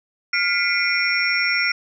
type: tone cluster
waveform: sine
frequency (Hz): 1407 / 2012 / 2184 / 2395 / 5510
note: F6 / B6 / C#7 / D7 / F8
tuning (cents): +12 / +32 / -26 / +33 / -24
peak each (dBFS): -24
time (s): 0.33-1.72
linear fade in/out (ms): 5
effects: none